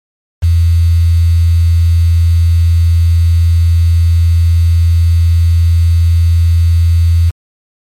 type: tone with quantisation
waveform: sine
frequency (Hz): 84.1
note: E2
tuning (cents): +35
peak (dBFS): -5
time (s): 0.42-7.31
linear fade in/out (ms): 20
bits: 5
effects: MP3 64 kbps